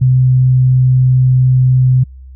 sine tone, 128.3 Hz, C3, 34 cents flat, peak -6 dBFS, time 0.01-2.04 s, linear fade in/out 10 ms, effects added 65 Hz sine -31 dBFS peak until 2.35 s

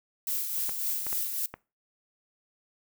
violet noise with tremolo, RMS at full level -29 dBFS, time 0.27-1.46 s, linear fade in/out 2 ms, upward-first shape triangle, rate 3.6 Hz, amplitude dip 50%
clicks, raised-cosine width 0.5 ms, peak -23 dBFS, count 4, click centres 0.693 / 1.067 / 1.128 / 1.54 s
effects noise-tail reverb RT60 0.3 s tail -21 dB re dry

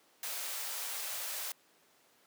white high-pass noise, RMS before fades -39 dBFS, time 0.23-1.52 s, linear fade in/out 2 ms, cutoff 480 Hz, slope 24 dB/octave, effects pink hiss -66 dBFS RMS until 2.26 s + high-pass 300 Hz 12 dB/octave

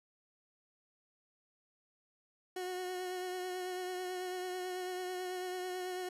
30% pulse tone with vibrato, 365.4 Hz, F#4, 22 cents flat, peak -35 dBFS, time 2.56-6.09 s, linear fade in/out 5 ms, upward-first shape triangle, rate 9.1 Hz, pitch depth 28 cents each way, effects resampled to 32000 Hz

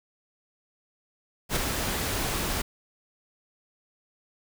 pink noise with ADSR envelope, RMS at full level -24 dBFS, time 1.49-2.62 s, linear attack 72 ms, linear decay 6 ms, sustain -5 dB, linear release 7 ms, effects none

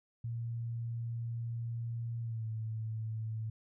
sine tone with pitch glide, 116.54 to 110.64 Hz, A#2 to A2, 0 to +10 cents, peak -35 dBFS, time 0.24-3.5 s, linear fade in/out 5 ms, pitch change -90 cents, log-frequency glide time 2.21-2.46 s, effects none

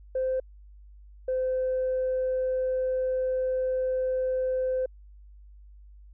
sine tone pair in turn, 519 / 515.1 Hz, C5 / C5, -14 / -27 cents, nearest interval unison, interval 13 cents, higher first, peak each -23 dBFS, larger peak neither, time 0.15-0.4 / 1.28-4.86 s, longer second, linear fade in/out 5 ms, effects tanh soft clip ceiling -21 dBFS + added 50 Hz sine -47 dBFS peak until 6.13 s

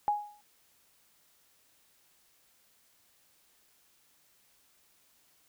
sine tone with exponential decay, 830.6 Hz, G#5, in tune, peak -22 dBFS, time 0.08-0.41 s, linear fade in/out 0 ms, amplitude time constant 71 ms, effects white hiss -67 dBFS RMS until 5.48 s

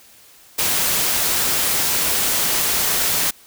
white noise, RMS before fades -19 dBFS, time 0.58-3.31 s, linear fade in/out 10 ms, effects white hiss -48 dBFS RMS until 3.46 s

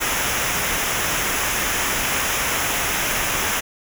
pink noise with comb filter, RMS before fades -22 dBFS, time 0-3.61 s, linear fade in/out 20 ms, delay 0.23 ms, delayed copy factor -0.65, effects none

